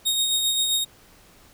sawtooth tone with tremolo, 3729 Hz, A#7, in tune, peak -16 dBFS, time 0.05-0.85 s, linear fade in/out 20 ms, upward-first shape sine, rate 7.6 Hz, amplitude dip 35%, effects pink hiss -53 dBFS RMS until 1.53 s

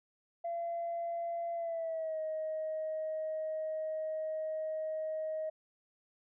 sine tone with pitch glide, 681 to 628.1 Hz, F5 to D#5, -44 to +16 cents, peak -33 dBFS, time 0.44-5.5 s, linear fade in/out 10 ms, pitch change -140 cents, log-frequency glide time 1.54-2.2 s, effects tanh soft clip ceiling -30 dBFS

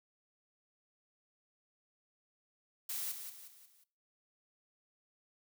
blue noise with echo, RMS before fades -39 dBFS, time 2.89-3.12 s, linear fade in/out 5 ms, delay 180 ms, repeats 4, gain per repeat -7 dB, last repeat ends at 3.84 s, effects noise-tail reverb RT60 0.4 s tail -20 dB re dry

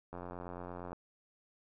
click train, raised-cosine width 1 ms, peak -30 dBFS, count 72, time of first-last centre 0.13-0.93 s, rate 88.7 Hz, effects none

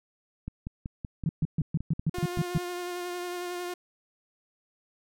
click train, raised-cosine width 5 ms, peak -22 dBFS, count 12, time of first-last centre 0.48-2.563 s, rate 5.28 Hz
sine tone bursts, 159.1 Hz, D#3, 39 cents sharp, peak -22 dBFS, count 9, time 1.26-2.579 s, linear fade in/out 2 ms, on 31 ms, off 130 ms
sawtooth tone with vibrato, 355 Hz, F4, 28 cents sharp, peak -29 dBFS, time 2.14-3.74 s, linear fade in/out 5 ms, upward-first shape triangle, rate 11 Hz, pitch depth 23 cents each way
effects none

